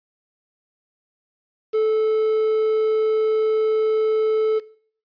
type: tone with quantisation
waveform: triangle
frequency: 436.3 Hz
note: A4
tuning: 15 cents flat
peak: -14 dBFS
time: 1.73-4.6 s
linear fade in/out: 20 ms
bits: 7
effects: noise-tail reverb RT60 0.5 s tail -19 dB re dry + resampled to 11025 Hz